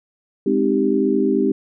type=chord; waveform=sine; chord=Ab major seventh; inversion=none; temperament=equal; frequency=207.7 / 261.6 / 311.1 / 392 Hz; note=Ab3 / C4 / Eb4 / G4; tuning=0 / 0 / 0 / 0 cents; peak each=-22 / -20 / -21 / -19 dBFS; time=0.46-1.52 s; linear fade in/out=5 ms; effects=none